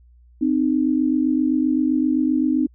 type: tone pair together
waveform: sine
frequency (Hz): 258.9 / 306.6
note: C4 / D#4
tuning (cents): -18 / -25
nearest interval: minor third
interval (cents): 293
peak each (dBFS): -19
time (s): 0.41-2.67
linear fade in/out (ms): 10
effects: added 60 Hz sine -48 dBFS peak until 2.74 s